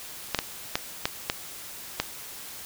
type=clicks; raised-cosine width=0.2 ms; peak=-6 dBFS; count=6; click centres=0.347 / 0.389 / 0.755 / 1.055 / 1.299 / 2 s; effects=white hiss -41 dBFS RMS until 2.65 s